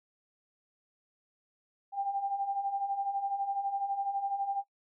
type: beating tone pair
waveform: sine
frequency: 784 / 796 Hz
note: G5 / G5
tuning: 0 / +26 cents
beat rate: 12 Hz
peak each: -37 / -31 dBFS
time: 1.92-4.64 s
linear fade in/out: 50 ms
effects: noise-tail reverb RT60 0.1 s tail -23 dB re dry